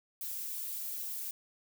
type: noise with flanger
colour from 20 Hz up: violet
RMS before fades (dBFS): -39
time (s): 0.21-1.31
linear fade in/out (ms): 2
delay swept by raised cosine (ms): 1.9 to 4.9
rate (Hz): 3.2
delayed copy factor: -0.75
effects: none